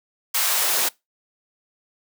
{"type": "noise with high-pass filter sweep", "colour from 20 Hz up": "white", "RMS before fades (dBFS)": -21, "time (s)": [0.34, 0.89], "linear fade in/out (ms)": 10, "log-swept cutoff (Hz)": [990, 360], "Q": 1.1, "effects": ["noise-tail reverb RT60 0.2 s tail -23 dB re dry"]}